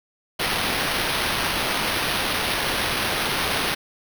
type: noise with sample-and-hold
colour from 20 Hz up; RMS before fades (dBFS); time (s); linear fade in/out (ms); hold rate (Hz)
white; -24; 0.39-3.75; 10; 7350
effects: none